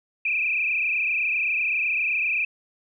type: tone with frequency modulation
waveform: sine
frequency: 2486 Hz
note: D#7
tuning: 2 cents flat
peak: -21 dBFS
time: 0.25-2.45 s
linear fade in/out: 5 ms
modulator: 27.8 Hz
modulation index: 4.6
effects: none